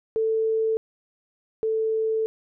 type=tone pair in turn; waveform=sine; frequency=443.5 / 441.8 Hz; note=A4 / A4; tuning=+14 / +7 cents; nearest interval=unison; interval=7 cents; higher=first; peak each=-20 / -21 dBFS; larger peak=first; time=0.16-0.77 / 1.63-2.26 s; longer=second; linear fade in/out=0 ms; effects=none